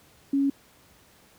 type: tone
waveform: sine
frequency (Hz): 277.2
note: C#4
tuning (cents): 0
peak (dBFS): -20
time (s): 0.33-0.5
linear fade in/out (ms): 5
effects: pink hiss -57 dBFS RMS until 1.38 s + high-pass 60 Hz 12 dB/octave